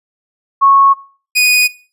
sine / sawtooth tone pair in turn, 1100 / 2478 Hz, C#6 / D#7, -14 / -8 cents, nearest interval octave + major second, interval 1406 cents, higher second, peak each -5 dBFS, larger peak neither, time 0.61-0.94 / 1.35-1.68 s, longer neither, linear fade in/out 20 ms, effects noise-tail reverb RT60 0.4 s tail -20 dB re dry + resampled to 32000 Hz

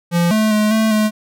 square tone with pitch steps, 172.1 / 216.7 / 212.6 / 220 / 214.4 Hz, F3 / A3 / G#3 / A3 / A3, -25 / -26 / +41 / 0 / -45 cents, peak -13 dBFS, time 0.11-1.11 s, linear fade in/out 50 ms, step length 200 ms, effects none

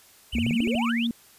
triangle tone with vibrato, 2600 Hz, E7, 24 cents flat, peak -30 dBFS, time 0.32-0.92 s, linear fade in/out 10 ms, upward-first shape sine, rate 14 Hz, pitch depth 280 cents each way
sine exponential sweep, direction up, 55 to 3700 Hz, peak -28 dBFS, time 0.33-1.07 s, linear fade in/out 5 ms
sine tone, 233.1 Hz, A#3, in tune, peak -23 dBFS, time 0.35-1.11 s, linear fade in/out 2 ms
clicks, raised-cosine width 2 ms, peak -21 dBFS, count 6, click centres 0.385 / 0.465 / 0.509 / 0.604 / 0.674 / 0.752 s
effects white hiss -54 dBFS RMS until 1.38 s + resampled to 32000 Hz

